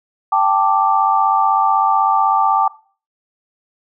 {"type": "chord", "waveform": "sine", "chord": "G suspended second", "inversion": "none", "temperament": "equal", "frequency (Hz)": [784, 880, 1174.7], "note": ["G5", "A5", "D6"], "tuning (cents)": [0, 0, 0], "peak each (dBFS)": -16, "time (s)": [0.32, 2.68], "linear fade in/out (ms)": 5, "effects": ["noise-tail reverb RT60 0.4 s tail -19 dB re dry"]}